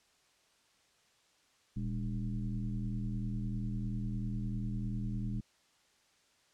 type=tone with frequency modulation; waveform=sine; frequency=119.5 Hz; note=A#2; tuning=43 cents sharp; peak=-33 dBFS; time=1.76-5.41 s; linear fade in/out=10 ms; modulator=83 Hz; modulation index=1.3; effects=white hiss -69 dBFS RMS until 6.53 s + low-pass 7000 Hz 12 dB/octave